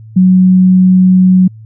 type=tone; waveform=sine; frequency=185 Hz; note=F#3; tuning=in tune; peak=-3 dBFS; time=0.16-1.48 s; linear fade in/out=10 ms; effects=added 110 Hz sine -30 dBFS peak until 1.65 s

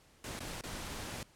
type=noise with dropouts; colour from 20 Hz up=pink; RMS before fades=-42 dBFS; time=0.24-1.23 s; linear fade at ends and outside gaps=2 ms; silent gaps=0.393-0.404 / 0.611-0.636 s; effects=pink hiss -64 dBFS RMS until 1.35 s + low-pass 11000 Hz 12 dB/octave

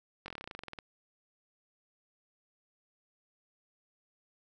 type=slowing click train; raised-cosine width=0.3 ms; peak=-26 dBFS; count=16; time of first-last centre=0.26-0.788 s; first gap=21 ms; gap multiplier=1.07; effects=none

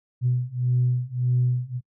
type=beating tone pair; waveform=sine; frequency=123.47 / 125.17 Hz; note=B2 / B2; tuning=0 / +24 cents; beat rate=1.7 Hz; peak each=-23 / -22 dBFS; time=0.21-1.81 s; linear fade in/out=50 ms; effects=noise-tail reverb RT60 0.1 s tail -26 dB re dry + tanh soft clip ceiling -13 dBFS

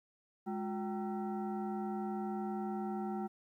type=tone with frequency modulation; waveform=sine; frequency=207.7 Hz; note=G#3; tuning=in tune; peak=-35 dBFS; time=0.46-3.28 s; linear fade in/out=20 ms; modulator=566 Hz; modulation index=1.1; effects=12-bit

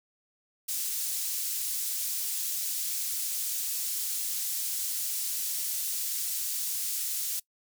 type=high-pass noise; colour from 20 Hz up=pink; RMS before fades=-32 dBFS; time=0.68-7.4 s; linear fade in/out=10 ms; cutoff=7000 Hz; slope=12 dB/octave; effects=noise-tail reverb RT60 0.1 s tail -22 dB re dry

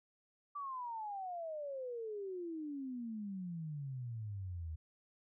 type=exponential sweep; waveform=sine; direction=down; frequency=1174.7 to 77 Hz; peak=-40 dBFS; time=0.55-4.76 s; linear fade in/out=10 ms; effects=none

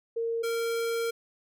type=tone pair in turn; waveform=sine / square; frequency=460.1 / 461.7 Hz; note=A#4 / A#4; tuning=-23 / -17 cents; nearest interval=unison; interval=6 cents; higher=second; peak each=-27 / -28 dBFS; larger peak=first; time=0.16-0.43 / 0.43-1.11 s; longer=second; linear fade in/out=10 ms; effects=none

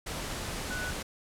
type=tone in noise; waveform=sine; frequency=1484 Hz; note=F#6; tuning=5 cents sharp; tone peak=-35 dBFS; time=0.7-0.91 s; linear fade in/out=10 ms; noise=pink; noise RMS=-36 dBFS; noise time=0.06-1.03 s; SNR=-2 dB; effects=low-pass 11000 Hz 12 dB/octave

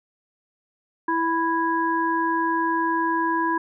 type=harmonic tone; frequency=330 Hz; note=E4; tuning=2 cents sharp; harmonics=1 / 3 / 5; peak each=-25 / -22 / -28 dBFS; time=1.08-3.58 s; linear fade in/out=5 ms; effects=none

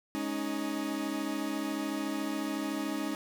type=chord; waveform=40% pulse; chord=Ab suspended fourth; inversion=none; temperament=equal with one note detuned; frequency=209.9 / 277.2 / 311.1 Hz; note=Ab3 / Db4 / Eb4; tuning=+19 / 0 / 0 cents; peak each=-38 / -35 / -34 dBFS; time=0.15-3.15 s; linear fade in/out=0 ms; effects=none

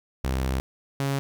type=tone pair in turn; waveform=sawtooth; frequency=65.41 / 138.12 Hz; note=C2 / C#3; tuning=0 / -6 cents; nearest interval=octave + minor second; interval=1294 cents; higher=second; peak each=-20 dBFS; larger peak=neither; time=0.24-0.6 / 1-1.19 s; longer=first; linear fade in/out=0 ms; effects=10-bit

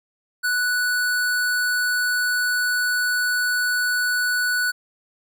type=tone; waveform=square; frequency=1480 Hz; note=F#6; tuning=in tune; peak=-20 dBFS; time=0.43-4.72 s; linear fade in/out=20 ms; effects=none

